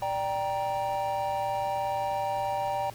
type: chord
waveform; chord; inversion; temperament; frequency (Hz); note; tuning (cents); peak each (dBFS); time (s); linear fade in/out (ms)
triangle; G minor; second; just; 588 / 784 / 940.8; D5 / G5 / Bb5; +2 / 0 / +16; -31 / -28 / -31; 0.02-2.9; 2
effects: added 115 Hz sine -46 dBFS peak until 2.94 s + pink hiss -49 dBFS RMS until 2.94 s